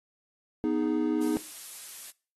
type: chord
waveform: triangle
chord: G# minor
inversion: first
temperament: equal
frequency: 246.9 / 311.1 / 415.3 Hz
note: B3 / D#4 / G#4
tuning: 0 / 0 / 0 cents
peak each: -28 / -25 / -31 dBFS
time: 0.64-1.37 s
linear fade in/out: 0 ms
type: noise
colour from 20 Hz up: blue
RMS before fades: -41 dBFS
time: 1.21-2.11 s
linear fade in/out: 10 ms
effects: noise-tail reverb RT60 0.4 s tail -23 dB re dry + AAC 32 kbps